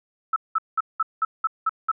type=tone bursts; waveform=sine; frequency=1310 Hz; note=E6; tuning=11 cents flat; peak=-18 dBFS; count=8; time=0.33-1.916 s; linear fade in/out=5 ms; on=32 ms; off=190 ms; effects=none